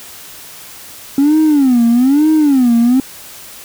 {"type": "tone with vibrato", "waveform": "triangle", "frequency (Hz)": 270.1, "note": "C#4", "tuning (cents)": -45, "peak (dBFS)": -4, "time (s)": [1.18, 3], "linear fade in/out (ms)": 2, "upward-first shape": "sine", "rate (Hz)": 1.1, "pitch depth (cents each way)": 260, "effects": ["tanh soft clip ceiling -3 dBFS", "white hiss -34 dBFS RMS until 3.64 s"]}